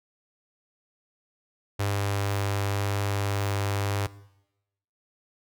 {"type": "tone with notch filter", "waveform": "sawtooth", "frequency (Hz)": 99.9, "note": "G2", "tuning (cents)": 33, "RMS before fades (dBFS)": -27, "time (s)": [1.79, 4.07], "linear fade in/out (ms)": 10, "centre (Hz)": 200, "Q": 1, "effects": ["noise-tail reverb RT60 0.9 s tail -19 dB re dry"]}